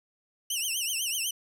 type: tone with vibrato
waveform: 15% pulse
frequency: 2884 Hz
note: F#7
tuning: 45 cents flat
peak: -21 dBFS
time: 0.5-1.31 s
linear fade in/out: 5 ms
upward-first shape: triangle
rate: 8 Hz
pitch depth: 190 cents each way
effects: none